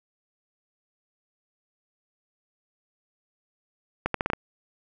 accelerating click train, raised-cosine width 0.5 ms, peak -9 dBFS, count 6, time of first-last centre 4.06-4.334 s, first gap 83 ms, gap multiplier 0.79, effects none

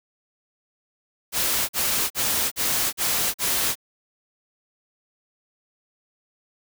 white noise bursts, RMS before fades -23 dBFS, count 6, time 1.32-3.755 s, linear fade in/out 50 ms, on 370 ms, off 43 ms, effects none

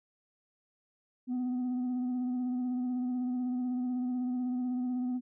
sine tone with vibrato, 250 Hz, B3, 21 cents sharp, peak -27 dBFS, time 1.27-5.21 s, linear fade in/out 50 ms, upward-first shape sine, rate 16 Hz, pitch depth 25 cents each way, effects tanh soft clip ceiling -29 dBFS

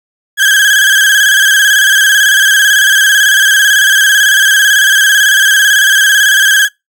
35% pulse tone with vibrato, 1616 Hz, G#6, 48 cents flat, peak -3 dBFS, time 0.37-6.69 s, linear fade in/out 50 ms, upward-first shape square, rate 18 Hz, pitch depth 56 cents each way, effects noise-tail reverb RT60 0.2 s tail -25 dB re dry

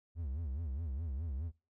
triangle tone with vibrato, 74.2 Hz, D2, 18 cents sharp, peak -34 dBFS, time 0.15-1.52 s, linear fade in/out 50 ms, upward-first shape sine, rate 4.8 Hz, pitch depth 250 cents each way, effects noise-tail reverb RT60 0.3 s tail -22 dB re dry

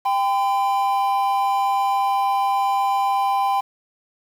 triangle tone pair together, 790.9 / 1017 Hz, G5 / C6, +15 / -50 cents, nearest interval major third, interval 435 cents, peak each -17 / -20 dBFS, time 0.05-3.61 s, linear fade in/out 10 ms, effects 7-bit

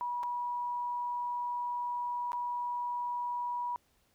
sine tone with dropouts, 970 Hz, B5, 31 cents flat, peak -32 dBFS, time 0.01-3.76 s, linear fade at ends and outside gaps 0 ms, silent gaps 0.231-0.235 / 2.319-2.331 s, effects pink hiss -71 dBFS RMS until 4.14 s

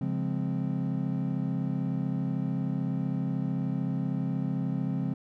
triangle chord, Db major seventh, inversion none, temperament equal, 138.59 / 174.61 / 207.7 / 261.6 Hz, Db3 / F3 / Ab3 / C4, 0 / 0 / 0 / 0 cents, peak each -30 / -30 / -33 / -32 dBFS, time 0.01-5.14 s, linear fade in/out 5 ms, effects none

